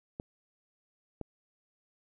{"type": "clicks", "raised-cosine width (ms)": 2, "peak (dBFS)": -24, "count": 2, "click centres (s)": [0.199, 1.213], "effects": []}